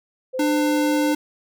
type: tone with pitch glide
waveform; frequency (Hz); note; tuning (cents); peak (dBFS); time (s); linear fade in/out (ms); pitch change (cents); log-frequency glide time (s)
sine; 516 to 520.2; C5 to C5; -24 to -10; -24; 0.33-1.14; 20; +14; 0.83-0.93
type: tone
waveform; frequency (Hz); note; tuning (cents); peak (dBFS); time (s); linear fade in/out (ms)
square; 299.1; D4; +32; -19; 0.39-1.15; 5
effects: none